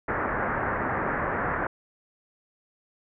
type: low-pass noise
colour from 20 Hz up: white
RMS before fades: -28 dBFS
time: 0.08-1.67 s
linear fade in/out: 5 ms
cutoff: 1800 Hz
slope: 48 dB/octave
effects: none